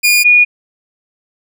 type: tone pair in turn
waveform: sawtooth / sine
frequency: 2432 / 2448 Hz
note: D#7 / D#7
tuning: -40 / -29 cents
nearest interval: unison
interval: 11 cents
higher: second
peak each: -4 dBFS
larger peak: neither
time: 0.03-0.24 / 0.24-0.45 s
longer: neither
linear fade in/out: 20 ms
effects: none